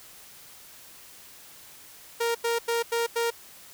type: tone bursts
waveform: sawtooth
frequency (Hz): 466.2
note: A#4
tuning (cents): 0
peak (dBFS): -20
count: 5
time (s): 2.2-3.306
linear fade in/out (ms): 10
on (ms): 150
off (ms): 89
effects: white hiss -49 dBFS RMS until 3.73 s